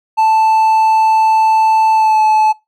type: tone with pitch glide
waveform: triangle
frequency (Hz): 880 to 864.9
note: A5 to A5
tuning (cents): 0 to -30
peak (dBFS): -6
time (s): 0.17-2.53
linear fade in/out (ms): 20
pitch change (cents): -30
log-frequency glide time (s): 1.94-2.21
effects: noise-tail reverb RT60 0.2 s tail -22 dB re dry